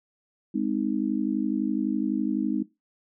sine chord, Ab major, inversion none, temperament just, 207.7 / 259.6 / 311.5 Hz, Ab3 / C4 / Eb4, 0 / -13 / +2 cents, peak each -28 dBFS, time 0.54-2.63 s, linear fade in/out 10 ms, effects noise-tail reverb RT60 0.2 s tail -17 dB re dry

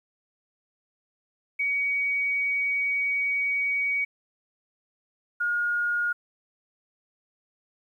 sine tone pair in turn, 2255 / 1430 Hz, C#7 / F6, +29 / +41 cents, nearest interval minor sixth, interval 788 cents, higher first, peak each -23 dBFS, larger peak neither, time 1.59-4.05 / 5.4-6.13 s, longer first, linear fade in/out 10 ms, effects 10-bit

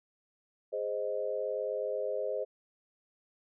sine chord, Ab major, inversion none, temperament equal, 415.3 / 523.3 / 622.3 Hz, Ab4 / C5 / Eb5, 0 / 0 / 0 cents, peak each -37 / -34 / -36 dBFS, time 0.72-2.45 s, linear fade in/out 20 ms, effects none

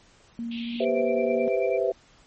sine tone with pitch glide, 233.2 to 238.9 Hz, A#3 to A#3, +1 to +43 cents, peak -29 dBFS, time 0.39-1.48 s, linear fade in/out 0 ms, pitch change +42 cents, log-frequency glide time 0.61-0.9 s
white band-pass noise, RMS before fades -42 dBFS, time 0.51-0.85 s, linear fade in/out 5 ms, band 2400 to 3600 Hz, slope 48 dB/octave
sine chord, C major seventh, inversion second, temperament equal, 392 / 493.9 / 523.3 / 659.3 Hz, G4 / B4 / C5 / E5, 0 / 0 / 0 / 0 cents, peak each -27 dBFS, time 0.8-1.92 s, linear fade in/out 5 ms
sine tone with tremolo, 2349 Hz, D7, in tune, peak -34 dBFS, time 0.85-1.78 s, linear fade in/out 5 ms, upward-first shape triangle, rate 9.2 Hz, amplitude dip 95%
effects pink hiss -57 dBFS RMS until 2.26 s + MP3 32 kbps

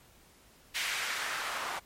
white noise with band-pass filter sweep, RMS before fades -35 dBFS, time 0.74-1.8 s, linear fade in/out 20 ms, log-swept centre 2400 to 930 Hz, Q 1.3, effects pink hiss -60 dBFS RMS until 1.85 s + MP3 64 kbps

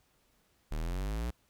square exponential sweep, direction up, 36.71 to 62 Hz, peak -33 dBFS, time 0.71-1.31 s, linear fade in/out 10 ms, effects pink hiss -71 dBFS RMS until 1.49 s

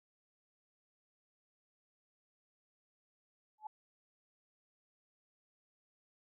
sine tone with exponential growth, 858 Hz, A5, 44 cents flat, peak -37 dBFS, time 3.58-3.67 s, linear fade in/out 5 ms, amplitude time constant 18 ms, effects none

